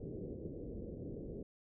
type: low-pass noise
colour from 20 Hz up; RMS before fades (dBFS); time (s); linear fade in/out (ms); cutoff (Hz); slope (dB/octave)
white; -45; 0-1.43; 5; 490; 48
effects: none